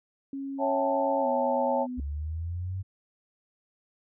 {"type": "tone with pitch glide", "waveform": "sine", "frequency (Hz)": [274.2, 250], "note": ["C#4", "B3"], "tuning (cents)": [-19, 21], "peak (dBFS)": -32, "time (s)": [0.33, 2], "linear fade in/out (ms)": 2, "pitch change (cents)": -160, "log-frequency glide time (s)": [1.2, 1.28]}
{"type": "chord", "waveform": "sine", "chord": "A dominant seventh", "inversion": "first", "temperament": "just", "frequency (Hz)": [550, 660, 792, 880], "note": ["C#5", "E5", "G5", "A5"], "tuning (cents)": [-14, 2, 18, 0], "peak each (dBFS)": [-27, -32, -32, -29], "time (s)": [0.58, 1.87], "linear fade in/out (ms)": 50}
{"type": "linear sweep", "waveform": "sine", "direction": "up", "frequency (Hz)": [68, 96.5], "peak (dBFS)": -30, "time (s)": [1.97, 2.83], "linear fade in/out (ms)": 20}
{"effects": []}